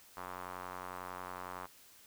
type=tone with band-pass filter; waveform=square; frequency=45.48 Hz; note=F#1; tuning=29 cents flat; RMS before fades=-45 dBFS; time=0.16-1.67 s; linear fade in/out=20 ms; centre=1100 Hz; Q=2.5; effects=white hiss -60 dBFS RMS until 2.06 s